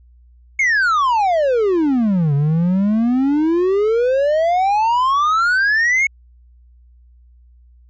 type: exponential two-way sweep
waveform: triangle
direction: down then up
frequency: 2217 to 138.8 to 2217 Hz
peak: -11 dBFS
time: 0.59-6.07 s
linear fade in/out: 5 ms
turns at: 2.34 s
effects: added 60 Hz sine -45 dBFS peak until 7.89 s + resampled to 16000 Hz